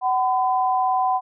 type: tone pair together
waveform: sine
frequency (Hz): 753 / 1010.7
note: F#5 / B5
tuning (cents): +30 / +40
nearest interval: perfect fourth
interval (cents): 510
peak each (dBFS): -19 / -22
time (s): 0.01-1.21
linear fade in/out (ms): 50
effects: none